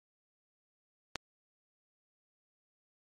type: click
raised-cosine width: 0.2 ms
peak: -15 dBFS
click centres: 1.157 s
effects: MP3 64 kbps